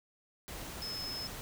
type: tone in noise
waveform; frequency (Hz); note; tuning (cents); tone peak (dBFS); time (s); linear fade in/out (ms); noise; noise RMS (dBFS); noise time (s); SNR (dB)
sine; 5190; E8; -28; -38; 0.82-1.27; 0; pink; -44; 0.48-1.41; +3
effects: none